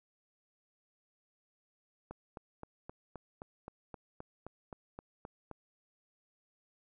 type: click train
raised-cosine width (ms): 1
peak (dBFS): -30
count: 14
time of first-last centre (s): 2.11-5.513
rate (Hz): 3.82
effects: none